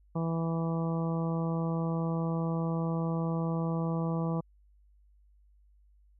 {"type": "harmonic tone", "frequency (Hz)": 164.81, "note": "E3", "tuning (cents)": 0, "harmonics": [1, 2, 3, 4, 5, 6, 7], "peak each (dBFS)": [-29, -38, -38, -42, -44, -44, -44], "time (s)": [0.15, 4.41], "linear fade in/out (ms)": 10, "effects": ["added 50 Hz sine -59 dBFS peak until 6.19 s"]}